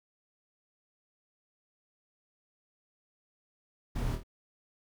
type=noise with echo; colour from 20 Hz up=brown; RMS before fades=-34 dBFS; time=3.95-4.16 s; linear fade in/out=10 ms; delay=25 ms; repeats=3; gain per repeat=-5 dB; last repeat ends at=4.235 s; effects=none